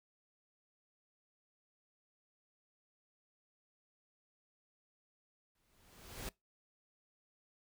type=noise with exponential growth; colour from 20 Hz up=pink; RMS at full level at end=-42 dBFS; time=5.55-6.29 s; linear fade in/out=2 ms; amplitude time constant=160 ms; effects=noise-tail reverb RT60 0.2 s tail -23 dB re dry